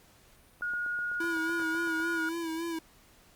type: click train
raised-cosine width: 1 ms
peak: -36 dBFS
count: 12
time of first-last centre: 0.61-2.001 s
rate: 7.91 Hz
type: tone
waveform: sine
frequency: 1439 Hz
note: F#6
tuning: 49 cents flat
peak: -30 dBFS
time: 0.62-2.29 s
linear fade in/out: 2 ms
type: tone with vibrato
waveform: square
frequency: 329.6 Hz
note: E4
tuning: in tune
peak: -33 dBFS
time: 1.2-2.79 s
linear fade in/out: 5 ms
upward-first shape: sine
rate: 3.6 Hz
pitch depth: 47 cents each way
effects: pink hiss -60 dBFS RMS until 3.35 s + Opus 48 kbps